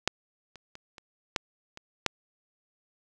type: clicks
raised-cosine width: 0.2 ms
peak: -6 / -29 / -27 / -28 / -9 / -25 / -6 dBFS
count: 7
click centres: 0.076 / 0.557 / 0.754 / 0.982 / 1.362 / 1.774 / 2.063 s
effects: none

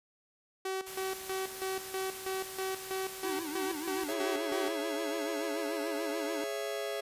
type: tone with tremolo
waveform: sawtooth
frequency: 380.4 Hz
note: F#4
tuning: 48 cents sharp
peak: -29 dBFS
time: 0.65-4.72 s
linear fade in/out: 5 ms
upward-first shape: square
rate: 3.1 Hz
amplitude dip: 75%
type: noise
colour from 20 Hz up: white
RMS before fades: -44 dBFS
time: 0.86-4.14 s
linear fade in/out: 10 ms
type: tone with vibrato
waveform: square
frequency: 313.2 Hz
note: D#4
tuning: 11 cents sharp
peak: -38 dBFS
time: 3.24-6.44 s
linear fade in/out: 2 ms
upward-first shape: triangle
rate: 6.9 Hz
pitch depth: 170 cents each way
type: chord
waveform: 45% pulse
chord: C# minor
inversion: second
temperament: just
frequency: 415.8 / 554.4 / 665.2 Hz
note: G#4 / C#5 / E5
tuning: +2 / 0 / +16 cents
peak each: -38 / -39 / -39 dBFS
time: 4.08-7.01 s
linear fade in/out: 10 ms
effects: resampled to 32000 Hz

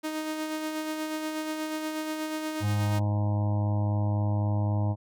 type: tone with tremolo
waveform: sawtooth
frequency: 311.1 Hz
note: D#4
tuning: in tune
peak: -25 dBFS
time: 0.03-3 s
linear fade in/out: 20 ms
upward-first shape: sine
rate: 8.3 Hz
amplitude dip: 35%
type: harmonic tone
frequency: 103.83 Hz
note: G#2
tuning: in tune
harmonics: 1 / 2 / 3 / 5 / 6 / 7 / 8 / 9 / 10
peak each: -24 / -35 / -37 / -44 / -39 / -45 / -42 / -43 / -51 dBFS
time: 2.6-4.96 s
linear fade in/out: 50 ms
effects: none

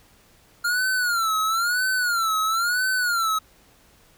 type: tone with vibrato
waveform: square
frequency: 1396.9 Hz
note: F6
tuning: in tune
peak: -21 dBFS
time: 0.64-3.39 s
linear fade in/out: 10 ms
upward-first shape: sine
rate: 1 Hz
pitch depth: 150 cents each way
effects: pink hiss -56 dBFS RMS until 4.17 s

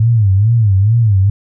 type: tone with vibrato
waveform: sine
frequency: 106 Hz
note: G#2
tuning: 36 cents sharp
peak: -7 dBFS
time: 0-1.3 s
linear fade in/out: 5 ms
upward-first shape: sine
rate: 2.3 Hz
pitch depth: 190 cents each way
effects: none

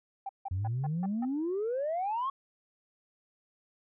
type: tone bursts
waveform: sine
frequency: 784 Hz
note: G5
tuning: in tune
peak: -33 dBFS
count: 6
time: 0.26-1.252 s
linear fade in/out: 5 ms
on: 32 ms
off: 160 ms
type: exponential sweep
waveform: sine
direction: up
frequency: 87.31 to 1118 Hz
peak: -28 dBFS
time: 0.51-2.3 s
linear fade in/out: 5 ms
effects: tanh soft clip ceiling -26 dBFS

